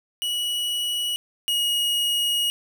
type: tone pair in turn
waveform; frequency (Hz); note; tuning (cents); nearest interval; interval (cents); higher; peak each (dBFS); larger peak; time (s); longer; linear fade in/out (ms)
45% pulse; 2928 / 2888; F#7 / F#7; -19 / -43; unison; 24; first; -23 / -20; second; 0.22-1.16 / 1.48-2.5; second; 0
effects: none